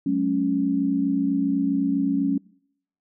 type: chord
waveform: sine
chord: F# suspended second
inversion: none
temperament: equal with one note detuned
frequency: 185 / 212.8 / 277.2 Hz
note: F#3 / G#3 / C#4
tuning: 0 / +42 / 0 cents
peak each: -27 / -27 / -21 dBFS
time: 0.06-2.38 s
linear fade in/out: 5 ms
effects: noise-tail reverb RT60 0.7 s tail -25 dB re dry